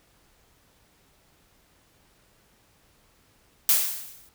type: noise with exponential decay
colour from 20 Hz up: blue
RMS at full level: -17 dBFS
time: 3.69-4.29 s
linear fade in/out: 1 ms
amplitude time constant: 130 ms
effects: pink hiss -62 dBFS RMS until 4.34 s